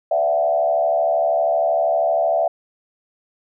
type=tone with frequency modulation; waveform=sine; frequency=666 Hz; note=E5; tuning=18 cents sharp; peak=-15 dBFS; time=0.11-2.48 s; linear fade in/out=5 ms; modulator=72.8 Hz; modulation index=1.1; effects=none